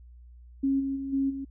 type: tone with level steps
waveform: sine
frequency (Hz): 272.3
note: C#4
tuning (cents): -31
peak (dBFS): -22 / -27 / -31 / -23 / -32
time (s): 0.63-1.45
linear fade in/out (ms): 10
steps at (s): 0.79 / 0.95 / 1.12 / 1.29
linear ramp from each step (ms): 20
effects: added 60 Hz sine -47 dBFS peak until 1.5 s